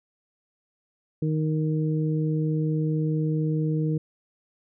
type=harmonic tone; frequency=155.56 Hz; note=D#3; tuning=in tune; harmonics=1 / 2 / 3; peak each=-23 / -29 / -33 dBFS; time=1.22-3.98 s; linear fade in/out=5 ms; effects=none